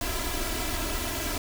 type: noise with comb filter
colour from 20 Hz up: pink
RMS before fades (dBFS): -30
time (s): 0.01-1.38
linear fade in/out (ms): 2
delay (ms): 3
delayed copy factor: +0.9
effects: none